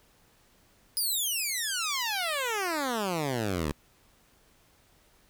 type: exponential sweep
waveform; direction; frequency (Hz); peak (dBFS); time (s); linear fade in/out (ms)
10% pulse; down; 5040 to 69.6; -20; 0.97-3.72; 0
effects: pink hiss -63 dBFS RMS until 5.29 s